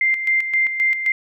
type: tone with tremolo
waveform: sine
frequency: 2093 Hz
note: C7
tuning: in tune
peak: -14 dBFS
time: 0.01-1.12 s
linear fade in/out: 2 ms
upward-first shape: square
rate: 3.8 Hz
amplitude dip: 60%
effects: none